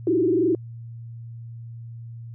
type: tone with frequency modulation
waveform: sine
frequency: 349.2 Hz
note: F4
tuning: in tune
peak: -17 dBFS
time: 0.07-0.55 s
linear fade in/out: 2 ms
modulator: 22.8 Hz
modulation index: 1.7
effects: added 116 Hz sine -35 dBFS peak until 2.34 s